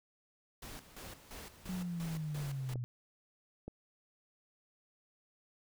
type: noise with tremolo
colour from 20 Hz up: pink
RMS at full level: -48 dBFS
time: 0.62-2.74 s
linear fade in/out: 5 ms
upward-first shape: square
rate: 2.9 Hz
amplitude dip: 70%
type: linear sweep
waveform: sine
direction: down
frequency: 186.5 to 120 Hz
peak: -36 dBFS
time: 1.69-2.84 s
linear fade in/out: 0 ms
type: clicks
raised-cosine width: 2 ms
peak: -30 dBFS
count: 2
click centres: 2.757 / 3.68 s
effects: none